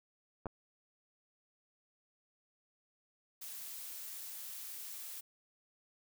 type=clicks; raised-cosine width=1 ms; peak=-27 dBFS; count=2; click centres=0.458 / 0.467 s
type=noise; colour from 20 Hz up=blue; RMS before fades=-46 dBFS; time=3.41-5.21 s; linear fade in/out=10 ms
effects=none